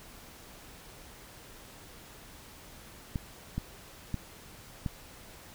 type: clicks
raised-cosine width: 5 ms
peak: -19 dBFS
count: 4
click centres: 3.158 / 3.58 / 4.143 / 4.862 s
effects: pink hiss -51 dBFS RMS until 5.54 s